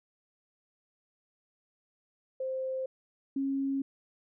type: tone pair in turn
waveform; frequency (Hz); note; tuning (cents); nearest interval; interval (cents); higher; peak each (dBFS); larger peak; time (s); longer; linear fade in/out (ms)
sine; 523.3 / 272.9; C5 / C#4; 0 / -27; major seventh; 1127; first; -31 / -28; second; 2.4-2.86 / 3.36-3.82; neither; 5
effects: none